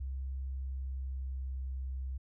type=tone with pitch glide; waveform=sine; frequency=66.3 to 65.46 Hz; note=C2 to C2; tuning=+23 to +1 cents; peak=-35 dBFS; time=0-2.18 s; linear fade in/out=10 ms; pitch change=-22 cents; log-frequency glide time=0.38-1.63 s; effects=none